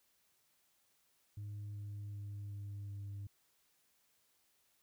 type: tone with pitch steps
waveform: sine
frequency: 103.2 / 102.49 / 101.78 / 101.08 / 100.38 Hz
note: G#2 / G#2 / G#2 / G#2 / G2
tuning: -10 / -22 / -34 / -46 / +42 cents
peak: -40 dBFS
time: 1.37-3.27 s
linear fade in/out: 5 ms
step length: 380 ms
effects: tanh soft clip ceiling -41 dBFS + white hiss -75 dBFS RMS until 4.82 s